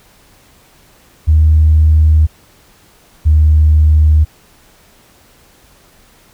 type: tone pair in turn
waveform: sine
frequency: 77.78 / 76.8 Hz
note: D#2 / D#2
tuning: 0 / -22 cents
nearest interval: unison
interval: 22 cents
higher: first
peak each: -4 dBFS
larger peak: neither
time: 1.27-2.27 / 3.25-4.25 s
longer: neither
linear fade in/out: 20 ms
effects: tanh soft clip ceiling 0 dBFS + pink hiss -47 dBFS RMS until 6.33 s